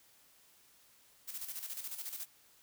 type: noise with tremolo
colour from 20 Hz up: blue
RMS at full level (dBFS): -41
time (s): 1.27-2.26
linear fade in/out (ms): 20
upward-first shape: square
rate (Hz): 14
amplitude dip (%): 60
effects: white hiss -65 dBFS RMS until 2.62 s